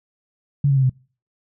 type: tone with pitch steps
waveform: sine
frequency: 141.8 / 137.45 / 133.22 / 129.13 Hz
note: C#3 / C#3 / C3 / C3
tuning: +40 / -14 / +32 / -22 cents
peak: -13 dBFS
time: 0.64-0.896 s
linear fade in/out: 5 ms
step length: 64 ms
effects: noise-tail reverb RT60 0.4 s tail -26 dB re dry